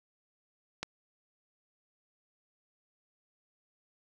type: click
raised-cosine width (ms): 0.2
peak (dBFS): -17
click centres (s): 0.83
effects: none